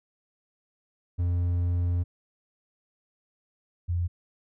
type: tone pair in turn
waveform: triangle / sine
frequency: 87.7 / 87.04 Hz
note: F2 / F2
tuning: +8 / -5 cents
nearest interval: unison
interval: 13 cents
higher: first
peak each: -21 / -24 dBFS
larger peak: first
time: 1.18-2.04 / 3.88-4.08 s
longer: first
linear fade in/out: 20 ms
effects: none